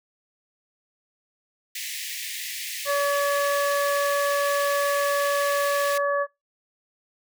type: high-pass noise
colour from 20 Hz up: pink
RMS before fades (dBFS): -33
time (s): 1.75-5.98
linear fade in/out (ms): 5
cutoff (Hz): 1800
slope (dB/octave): 96
type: harmonic tone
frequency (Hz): 569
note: C#5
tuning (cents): +45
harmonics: 1 / 2 / 3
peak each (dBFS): -23 / -26 / -28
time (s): 2.85-6.27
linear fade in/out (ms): 50
effects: noise-tail reverb RT60 0.2 s tail -23 dB re dry